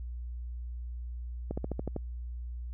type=slowing click train; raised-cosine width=2 ms; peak=-20 dBFS; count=7; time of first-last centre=1.51-1.963 s; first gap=65 ms; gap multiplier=1.06; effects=added 60 Hz sine -36 dBFS peak until 2.73 s